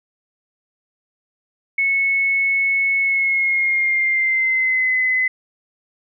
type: tone with pitch glide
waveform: sine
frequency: 2200 to 2029 Hz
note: C#7 to B6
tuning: -14 to +46 cents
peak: -15 dBFS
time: 1.78-5.28 s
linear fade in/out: 5 ms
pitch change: -140 cents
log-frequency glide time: 3-4.94 s
effects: none